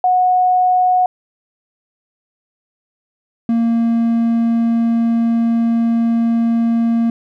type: tone pair in turn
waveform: sine / triangle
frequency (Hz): 732 / 231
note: F#5 / A#3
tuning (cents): -19 / -16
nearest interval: octave + minor sixth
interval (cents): 1997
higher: first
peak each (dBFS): -10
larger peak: neither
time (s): 0.04-1.06 / 3.49-7.1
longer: second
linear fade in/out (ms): 2
effects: none